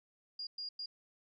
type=tone bursts at uneven times; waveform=sine; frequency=4833 Hz; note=D8; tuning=49 cents sharp; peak=-39 dBFS; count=3; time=0.39-0.47 / 0.58-0.69 / 0.79-0.86 s; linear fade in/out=5 ms; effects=none